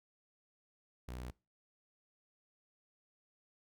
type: tone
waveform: sawtooth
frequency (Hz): 61.74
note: B1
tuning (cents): 0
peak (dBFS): -39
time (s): 1.08-1.31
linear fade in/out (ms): 5
effects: noise-tail reverb RT60 0.3 s tail -23 dB re dry